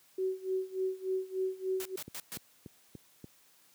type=tone with tremolo; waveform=sine; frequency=376.8 Hz; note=F#4; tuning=32 cents sharp; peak=-28 dBFS; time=0.18-1.96 s; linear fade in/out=5 ms; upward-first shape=sine; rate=3.4 Hz; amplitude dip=90%
type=noise bursts; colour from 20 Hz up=white; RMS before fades=-41 dBFS; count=4; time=1.8-2.372 s; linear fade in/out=0 ms; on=53 ms; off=120 ms
type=click train; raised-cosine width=3 ms; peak=-31 dBFS; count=5; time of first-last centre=2.08-3.243 s; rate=3.44 Hz
effects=white hiss -64 dBFS RMS until 3.74 s + high-pass 100 Hz 12 dB/octave